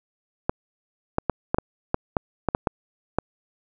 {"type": "clicks", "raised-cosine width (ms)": 1, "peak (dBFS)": -6, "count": 11, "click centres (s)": [0.495, 1.184, 1.297, 1.545, 1.585, 1.944, 2.168, 2.487, 2.549, 2.672, 3.186], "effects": []}